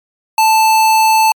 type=tone; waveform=square; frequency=880 Hz; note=A5; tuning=in tune; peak=-8 dBFS; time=0.38-1.32 s; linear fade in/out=2 ms; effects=MP3 96 kbps